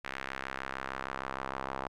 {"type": "tone with band-pass filter sweep", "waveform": "sawtooth", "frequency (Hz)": 66.5, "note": "C2", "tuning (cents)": 29, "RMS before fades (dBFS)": -39, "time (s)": [0.04, 1.88], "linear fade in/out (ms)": 10, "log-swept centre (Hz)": [1900, 980], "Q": 1.6, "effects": []}